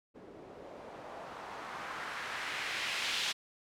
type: noise with low-pass filter sweep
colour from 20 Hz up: blue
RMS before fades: -40 dBFS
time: 0.14-3.33 s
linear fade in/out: 20 ms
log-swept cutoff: 360 to 3500 Hz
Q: 1.4
effects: none